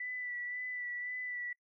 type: tone with vibrato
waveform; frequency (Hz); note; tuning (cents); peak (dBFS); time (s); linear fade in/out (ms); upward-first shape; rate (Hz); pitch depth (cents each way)
sine; 1975.5; B6; 0; -37; 0-1.53; 5; sine; 1.9; 24
effects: noise-tail reverb RT60 0.1 s tail -24 dB re dry